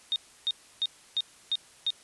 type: tone bursts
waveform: sine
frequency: 3689 Hz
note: A#7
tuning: 19 cents flat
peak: -24 dBFS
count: 6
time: 0.12-1.904 s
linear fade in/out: 0 ms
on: 39 ms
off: 310 ms
effects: white hiss -55 dBFS RMS until 2.03 s + resampled to 24000 Hz